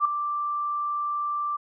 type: tone with ADSR envelope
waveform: sine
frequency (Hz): 1176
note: D6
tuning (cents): +2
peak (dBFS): -15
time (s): 0-1.57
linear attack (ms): 51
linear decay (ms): 4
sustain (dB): -10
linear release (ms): 13
effects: none